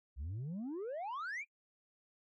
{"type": "exponential sweep", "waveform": "sine", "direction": "up", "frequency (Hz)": [61.74, 2489], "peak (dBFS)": -36, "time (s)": [0.16, 1.45], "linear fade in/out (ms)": 50, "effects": ["noise-tail reverb RT60 0.1 s tail -25 dB re dry", "tanh soft clip ceiling -38 dBFS"]}